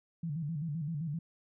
sine tone with vibrato, 155.4 Hz, D#3, 2 cents flat, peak -33 dBFS, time 0.23-1.19 s, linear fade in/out 5 ms, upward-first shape square, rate 7.7 Hz, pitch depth 120 cents each way, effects none

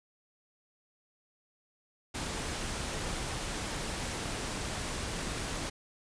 pink noise, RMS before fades -36 dBFS, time 2.14-5.7 s, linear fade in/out 10 ms, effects resampled to 22050 Hz

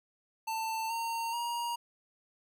square tone with pitch steps, 891 / 918.2 / 946.2 Hz, A5 / A#5 / A#5, +22 / -26 / +26 cents, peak -33 dBFS, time 0.47-1.76 s, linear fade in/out 10 ms, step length 430 ms, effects none

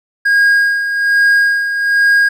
triangle tone with tremolo, 1631 Hz, G#6, 32 cents flat, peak -5 dBFS, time 0.25-2.29 s, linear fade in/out 10 ms, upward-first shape sine, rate 1.2 Hz, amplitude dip 60%, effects none

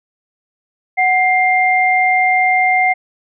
sine tone pair together, 742.5 / 2100 Hz, F#5 / C7, +6 / +6 cents, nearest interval octave + tritone, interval 1800 cents, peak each -13 dBFS, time 0.97-2.94 s, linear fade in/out 20 ms, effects none

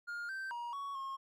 triangle tone with pitch steps, 1415 / 1558 / 951 / 1117 / 1079 Hz, F6 / G6 / A#5 / C#6 / C#6, +22 / -11 / +34 / +13 / -47 cents, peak -37 dBFS, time 0.07-1.17 s, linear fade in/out 20 ms, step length 220 ms, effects none

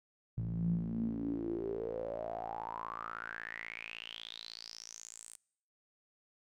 sawtooth tone with band-pass filter sweep, 56.3 Hz, A1, 40 cents sharp, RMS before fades -40 dBFS, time 0.37-5.37 s, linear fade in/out 10 ms, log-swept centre 130 to 8900 Hz, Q 9.9, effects noise-tail reverb RT60 0.7 s tail -25 dB re dry

